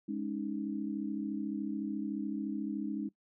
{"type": "chord", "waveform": "sine", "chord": "Ab suspended fourth", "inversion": "none", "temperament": "equal", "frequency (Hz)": [207.7, 277.2, 311.1], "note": ["Ab3", "Db4", "Eb4"], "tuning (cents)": [0, 0, 0], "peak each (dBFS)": [-37, -38, -38], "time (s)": [0.08, 3.09], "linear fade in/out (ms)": 10, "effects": ["noise-tail reverb RT60 0.1 s tail -19 dB re dry"]}